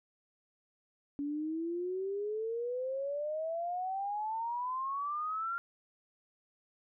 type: exponential sweep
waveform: sine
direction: up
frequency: 282.4 to 1396.9 Hz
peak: -33 dBFS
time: 1.19-5.58 s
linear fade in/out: 0 ms
effects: none